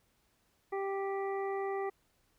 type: harmonic tone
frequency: 392 Hz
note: G4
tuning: in tune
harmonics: 1 / 2 / 3 / 5 / 6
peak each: -34 / -39 / -44 / -46 / -58 dBFS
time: 0.72-1.9 s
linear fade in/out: 10 ms
effects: pink hiss -73 dBFS RMS until 2.38 s